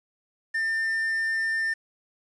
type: tone with quantisation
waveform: triangle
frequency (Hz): 1798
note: A6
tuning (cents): +37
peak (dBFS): -22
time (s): 0.54-1.74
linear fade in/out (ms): 10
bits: 8
effects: resampled to 24000 Hz